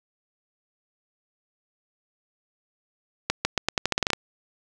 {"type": "accelerating click train", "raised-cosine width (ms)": 0.2, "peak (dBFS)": -4, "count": 12, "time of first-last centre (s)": [3.3, 4.133], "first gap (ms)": 150, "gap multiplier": 0.85, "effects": []}